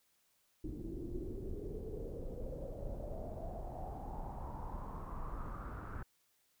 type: noise with low-pass filter sweep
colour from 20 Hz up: brown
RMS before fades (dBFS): -43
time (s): 0.64-6.03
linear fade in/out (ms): 5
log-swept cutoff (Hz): 310 to 1400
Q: 5.9
effects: white hiss -75 dBFS RMS until 6.6 s